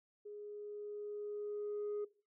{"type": "tone with level ramp", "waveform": "sine", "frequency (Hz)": 415.3, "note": "G#4", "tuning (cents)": 0, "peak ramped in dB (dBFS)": [-46, -34], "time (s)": [0.25, 2.05], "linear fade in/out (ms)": 10, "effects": ["noise-tail reverb RT60 0.4 s tail -21 dB re dry", "tanh soft clip ceiling -35 dBFS"]}